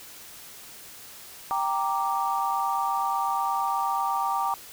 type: chord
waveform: sine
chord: G minor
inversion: none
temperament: equal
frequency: 784 / 932.3 / 1174.7 Hz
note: G5 / Bb5 / D6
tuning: 0 / 0 / 0 cents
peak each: -28 dBFS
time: 1.51-4.54 s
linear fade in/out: 0 ms
effects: white hiss -45 dBFS RMS until 4.72 s

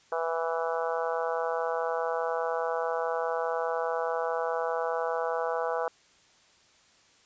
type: harmonic tone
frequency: 164.81 Hz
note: E3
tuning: in tune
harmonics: 3 / 4 / 5 / 6 / 7 / 8 / 9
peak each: -31 / -33 / -35 / -37 / -38 / -39 / -40 dBFS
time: 0.12-5.88 s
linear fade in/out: 2 ms
effects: white hiss -61 dBFS RMS until 7.25 s + resampled to 16000 Hz

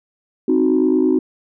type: chord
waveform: sine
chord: C diminished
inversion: none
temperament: equal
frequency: 261.6 / 311.1 / 370 Hz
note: C4 / Eb4 / Gb4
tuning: 0 / 0 / 0 cents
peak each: -16 dBFS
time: 0.48-1.19 s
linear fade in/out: 5 ms
effects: tanh soft clip ceiling -6 dBFS

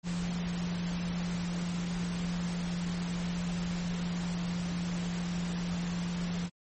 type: tone in noise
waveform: sine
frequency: 174.61 Hz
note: F3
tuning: in tune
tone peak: -31 dBFS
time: 0.03-6.5 s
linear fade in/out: 50 ms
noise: pink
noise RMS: -41 dBFS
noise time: 0.03-6.5 s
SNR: +7 dB
effects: MP3 32 kbps

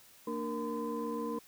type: tone cluster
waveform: sine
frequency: 228.9 / 296.6 / 466.7 / 1019 Hz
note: A#3 / D4 / A#4 / C6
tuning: -31 / +17 / +2 / -46 cents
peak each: -38 / -39 / -37 / -40 dBFS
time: 0.27-1.39 s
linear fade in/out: 5 ms
effects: tanh soft clip ceiling -26 dBFS + white hiss -59 dBFS RMS until 1.47 s

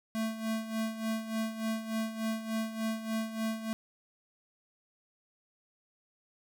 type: tone with tremolo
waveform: square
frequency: 221.9 Hz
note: A3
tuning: 15 cents sharp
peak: -30 dBFS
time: 0.15-3.73 s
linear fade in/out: 0 ms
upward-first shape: sine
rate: 3.4 Hz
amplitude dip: 70%
effects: none

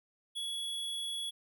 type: tone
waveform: square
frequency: 3370 Hz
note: G#7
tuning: 25 cents sharp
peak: -36 dBFS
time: 0.35-1.31 s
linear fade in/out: 20 ms
effects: none

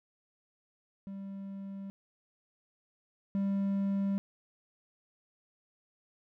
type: tone pair in turn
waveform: triangle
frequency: 196 / 197.25 Hz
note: G3 / G3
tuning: 0 / +11 cents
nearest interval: unison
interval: 11 cents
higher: second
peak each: -37 / -26 dBFS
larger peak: second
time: 1.07-1.9 / 3.35-4.18 s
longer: neither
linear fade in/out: 0 ms
effects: none

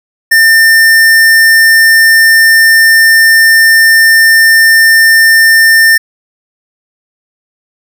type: tone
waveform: square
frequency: 1800 Hz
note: A6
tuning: 39 cents sharp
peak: -3 dBFS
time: 0.31-5.98 s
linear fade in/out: 10 ms
effects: none

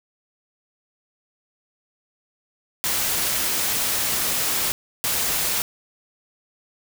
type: noise bursts at uneven times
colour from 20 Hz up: white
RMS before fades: -23 dBFS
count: 2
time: 2.84-4.72 / 5.04-5.62 s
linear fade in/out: 0 ms
effects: none

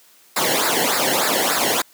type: noise with flanger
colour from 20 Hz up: pink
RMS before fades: -19 dBFS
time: 0.36-1.82 s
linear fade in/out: 5 ms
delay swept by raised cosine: 0.32 to 0.84 ms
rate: 3.4 Hz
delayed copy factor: -0.85
effects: white hiss -52 dBFS RMS until 1.93 s + high-pass 200 Hz 12 dB/octave

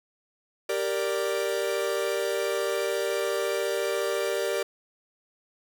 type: chord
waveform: 45% pulse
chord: G minor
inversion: none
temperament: equal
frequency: 392 / 466.2 / 587.3 Hz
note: G4 / Bb4 / D5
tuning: 0 / 0 / 0 cents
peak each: -30 dBFS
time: 0.69-4.63 s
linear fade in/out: 5 ms
effects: 10-bit

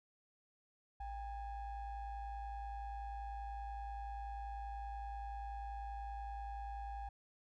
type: ring-modulated tone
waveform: triangle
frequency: 427.2 Hz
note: G#4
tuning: 49 cents sharp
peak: -37 dBFS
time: 1-7.09 s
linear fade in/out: 5 ms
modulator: 372 Hz
effects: none

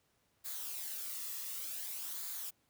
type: noise with flanger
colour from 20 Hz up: blue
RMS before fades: -42 dBFS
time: 0.44-2.51 s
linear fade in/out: 20 ms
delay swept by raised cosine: 0.35 to 1.33 ms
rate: 0.55 Hz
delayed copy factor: -0.5
effects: pink hiss -75 dBFS RMS until 2.69 s + high-pass 60 Hz 12 dB/octave

